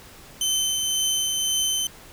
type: tone with tremolo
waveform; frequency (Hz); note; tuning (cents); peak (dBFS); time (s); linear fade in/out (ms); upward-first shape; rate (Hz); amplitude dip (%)
20% pulse; 3075; G7; -34; -15; 0.41-1.87; 2; triangle; 1.9; 30
effects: pink hiss -46 dBFS RMS until 2.12 s